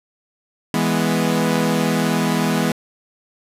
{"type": "chord", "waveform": "sawtooth", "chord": "E major", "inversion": "none", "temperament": "equal", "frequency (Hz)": [164.81, 207.7, 246.9], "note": ["E3", "G#3", "B3"], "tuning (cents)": [0, 0, 0], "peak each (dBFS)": -17, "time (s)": [0.74, 2.72], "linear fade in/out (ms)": 2, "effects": ["resampled to 32000 Hz", "8-bit"]}